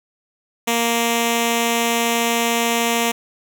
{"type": "tone with notch filter", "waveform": "5% pulse", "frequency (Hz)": 233.1, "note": "A#3", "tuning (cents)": 0, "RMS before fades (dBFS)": -19, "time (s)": [0.67, 3.12], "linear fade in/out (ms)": 10, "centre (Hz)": 1500, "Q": 1.4, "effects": []}